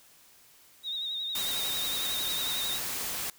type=tone with vibrato; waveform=sine; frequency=3739 Hz; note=A#7; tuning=4 cents sharp; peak=-31 dBFS; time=0.83-2.8 s; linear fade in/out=50 ms; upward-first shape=sine; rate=11 Hz; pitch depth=52 cents each way
type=noise; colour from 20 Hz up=white; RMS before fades=-34 dBFS; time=1.35-3.3 s; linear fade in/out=2 ms
effects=white hiss -58 dBFS RMS until 3.38 s